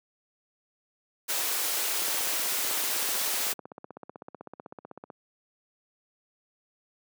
white high-pass noise, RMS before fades -29 dBFS, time 1.28-3.54 s, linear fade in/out 20 ms, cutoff 330 Hz, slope 24 dB/octave
click train, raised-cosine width 1 ms, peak -27 dBFS, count 50, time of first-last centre 2.02-5.102 s, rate 15.9 Hz
effects high-pass 200 Hz 12 dB/octave

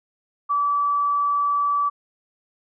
sine tone, 1153 Hz, D6, 32 cents flat, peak -18 dBFS, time 0.49-1.9 s, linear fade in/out 20 ms, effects none

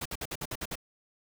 pink noise bursts, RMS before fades -36 dBFS, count 8, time 0.01-0.755 s, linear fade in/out 5 ms, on 45 ms, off 55 ms, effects none

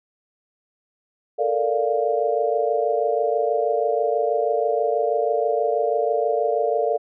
sine chord, Bb major seventh, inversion third, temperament equal, 440 / 466.2 / 587.3 / 698.5 Hz, A4 / Bb4 / D5 / F5, 0 / 0 / 0 / 0 cents, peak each -24 dBFS, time 1.38-6.98 s, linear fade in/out 20 ms, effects none

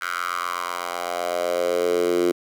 10% pulse tone with high-pass filter sweep, 87.9 Hz, F2, 12 cents sharp, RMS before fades -24 dBFS, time 0.01-2.32 s, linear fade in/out 10 ms, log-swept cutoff 1500 to 340 Hz, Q 4.4, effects none

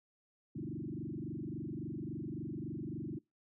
sine tone with frequency modulation, 229 Hz, A#3, 31 cents flat, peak -38 dBFS, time 0.55-3.19 s, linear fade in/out 10 ms, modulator 23.6 Hz, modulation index 4.8, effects noise-tail reverb RT60 0.2 s tail -23 dB re dry

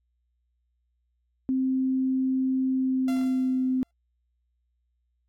sine tone with pitch glide, 261.6 to 258.1 Hz, C4 to C4, 0 to -23 cents, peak -22 dBFS, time 1.49-3.83 s, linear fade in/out 0 ms, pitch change -23 cents, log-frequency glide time 2.71-3.48 s
sawtooth tone with exponential decay, 687 Hz, F5, 29 cents flat, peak -31 dBFS, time 3.08-3.91 s, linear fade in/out 2 ms, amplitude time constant 180 ms
effects added 60 Hz sine -70 dBFS peak until 5.28 s + AAC 48 kbps

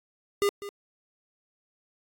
square tone with echo, 404 Hz, G#4, 48 cents flat, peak -22 dBFS, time 0.42-0.49 s, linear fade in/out 0 ms, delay 200 ms, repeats 1, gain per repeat -14 dB, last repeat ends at 0.69 s, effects AAC 64 kbps

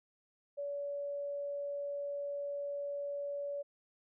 sine tone, 570 Hz, C#5, 48 cents sharp, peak -36 dBFS, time 0.57-3.63 s, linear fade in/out 20 ms, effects none

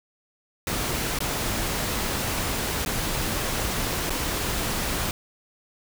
pink noise with dropouts, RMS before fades -27 dBFS, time 0.67-5.11 s, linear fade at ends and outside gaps 2 ms, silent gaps 1.189-1.204 / 2.85-2.86 / 4.097-4.103 s, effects none

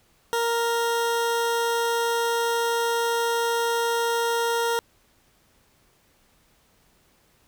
20% pulse tone, 466.2 Hz, A#4, in tune, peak -17 dBFS, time 0.33-4.79 s, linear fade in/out 0 ms, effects pink hiss -62 dBFS RMS until 7.47 s

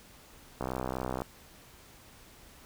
click train, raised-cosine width 1 ms, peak -19 dBFS, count 40, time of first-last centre 0.61-1.219 s, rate 64 Hz, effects pink hiss -55 dBFS RMS until 2.65 s

